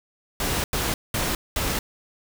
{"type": "noise bursts at uneven times", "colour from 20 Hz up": "pink", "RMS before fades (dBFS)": -25, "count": 4, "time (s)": [[0.4, 0.64], [0.73, 0.94], [1.14, 1.35], [1.56, 1.79]], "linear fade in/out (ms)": 2, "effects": []}